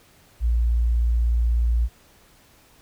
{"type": "tone", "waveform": "sine", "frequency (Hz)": 58.27, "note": "A#1", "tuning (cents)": 0, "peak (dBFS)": -17, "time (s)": [0.4, 1.89], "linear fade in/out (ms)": 50, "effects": ["pink hiss -55 dBFS RMS until 2.81 s"]}